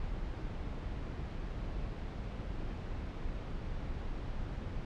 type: noise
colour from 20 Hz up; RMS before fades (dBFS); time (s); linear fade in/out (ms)
brown; -39; 0-4.85; 2
effects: low-pass 4000 Hz 12 dB/octave

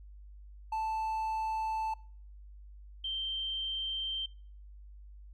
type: tone pair in turn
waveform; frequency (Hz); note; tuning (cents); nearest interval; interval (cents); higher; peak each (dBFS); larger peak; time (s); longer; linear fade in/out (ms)
triangle / sine; 880 / 3136; A5 / G7; 0 / 0; octave + minor seventh; 2200; second; -29 / -33; first; 0.72-1.94 / 3.04-4.26; neither; 5
effects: noise-tail reverb RT60 0.5 s tail -24 dB re dry + added 50 Hz sine -48 dBFS peak until 5.33 s

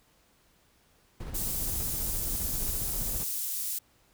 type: noise with tremolo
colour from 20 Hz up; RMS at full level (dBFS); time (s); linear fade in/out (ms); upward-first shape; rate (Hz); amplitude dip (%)
brown; -35; 1.2-3.24; 5; square; 15; 30
type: high-pass noise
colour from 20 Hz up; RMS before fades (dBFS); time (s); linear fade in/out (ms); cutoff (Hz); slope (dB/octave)
pink; -33; 1.34-3.79; 10; 10000; 12
effects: pink hiss -65 dBFS RMS until 4.13 s

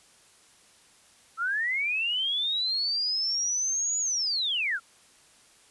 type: linear two-way sweep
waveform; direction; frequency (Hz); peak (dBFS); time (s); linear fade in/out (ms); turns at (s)
sine; up then down; 1299 to 6900 to 1299; -25; 1.37-4.8; 50; 3.99
effects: white hiss -58 dBFS RMS until 5.7 s + resampled to 24000 Hz

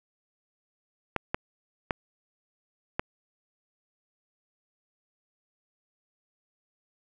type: clicks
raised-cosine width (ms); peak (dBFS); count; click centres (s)
0.5; -11; 4; 1.163 / 1.345 / 1.908 / 2.995
effects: none

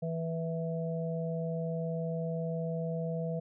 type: harmonic tone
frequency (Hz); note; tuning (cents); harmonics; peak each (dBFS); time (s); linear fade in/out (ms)
164.3; E3; -5; 1 / 3 / 4; -33 / -38 / -39; 0.02-3.4; 10
effects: none

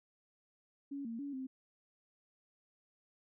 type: tone with pitch steps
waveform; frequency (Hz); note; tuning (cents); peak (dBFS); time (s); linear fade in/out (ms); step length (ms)
sine; 280.1 / 229.4 / 283.1 / 262.1; C#4 / A#3 / C#4 / C4; +18 / -28 / +37 / +3; -39; 0.91-1.47; 10; 140
effects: none

